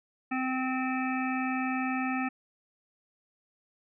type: harmonic tone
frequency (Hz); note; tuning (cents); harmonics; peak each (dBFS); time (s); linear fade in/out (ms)
259; C4; -17; 1 / 3 / 5 / 7 / 9 / 10; -30 / -35 / -37 / -38 / -40 / -40; 0.31-2.29; 10
effects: none